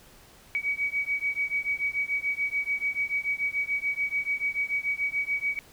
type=beating tone pair; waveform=sine; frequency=2263 / 2269.9 Hz; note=C#7 / C#7; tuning=+35 / +40 cents; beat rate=6.9 Hz; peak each=-29 dBFS; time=0.55-5.59 s; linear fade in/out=0 ms; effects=pink hiss -54 dBFS RMS until 5.72 s